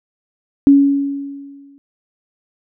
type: tone with exponential decay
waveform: sine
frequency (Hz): 279.7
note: C#4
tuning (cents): +16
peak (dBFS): -3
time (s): 0.67-1.78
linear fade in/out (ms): 0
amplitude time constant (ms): 240
effects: none